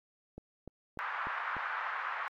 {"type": "click train", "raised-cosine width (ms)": 2, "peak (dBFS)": -31, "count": 5, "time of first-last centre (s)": [0.38, 1.567], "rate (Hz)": 3.37}
{"type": "band-pass noise", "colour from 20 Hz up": "white", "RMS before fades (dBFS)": -37, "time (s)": [0.99, 2.28], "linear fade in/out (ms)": 0, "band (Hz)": [940, 1600], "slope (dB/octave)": 24}
{"effects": ["AAC 64 kbps"]}